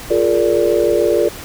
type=chord; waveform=sine; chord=Bb dominant seventh; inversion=second; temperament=just; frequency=349.6 / 419.5 / 466.2 / 582.7 Hz; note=F4 / Ab4 / Bb4 / D5; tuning=+2 / +17 / 0 / -14 cents; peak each=-17 dBFS; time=0.1-1.29 s; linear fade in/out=10 ms; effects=pink hiss -32 dBFS RMS until 1.44 s